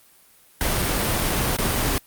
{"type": "noise with dropouts", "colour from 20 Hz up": "pink", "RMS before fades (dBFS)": -22, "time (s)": [0.61, 1.98], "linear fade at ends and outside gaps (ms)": 0, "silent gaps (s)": [[0.821, 0.825], [1.566, 1.586]], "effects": ["white hiss -54 dBFS RMS until 2.06 s", "Opus 32 kbps"]}